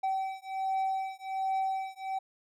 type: beating tone pair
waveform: triangle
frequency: 767 / 768.3 Hz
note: G5 / G5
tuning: -38 / -35 cents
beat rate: 1.3 Hz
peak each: -31 dBFS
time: 0.03-2.19 s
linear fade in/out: 10 ms
effects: none